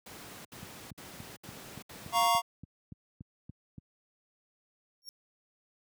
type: noise bursts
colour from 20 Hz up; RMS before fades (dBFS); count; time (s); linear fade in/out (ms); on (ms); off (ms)
pink; -47; 5; 0.06-2.282; 5; 390; 68
type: click train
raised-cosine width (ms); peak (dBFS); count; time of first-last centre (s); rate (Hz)
5; -30; 12; 0.63-3.782; 3.49
type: chord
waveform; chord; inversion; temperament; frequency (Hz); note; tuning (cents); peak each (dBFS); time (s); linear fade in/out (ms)
square; Bb minor; second; equal with one note detuned; 698.5 / 935 / 1108.7; F5 / Bb5 / Db6; 0 / +5 / 0; -29; 2.12-2.42; 50
type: tone with exponential growth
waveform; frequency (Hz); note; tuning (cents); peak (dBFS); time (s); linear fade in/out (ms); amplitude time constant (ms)
40% pulse; 5540; F8; -15; -37; 5.02-5.09; 0; 15
effects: high-pass 100 Hz 12 dB/octave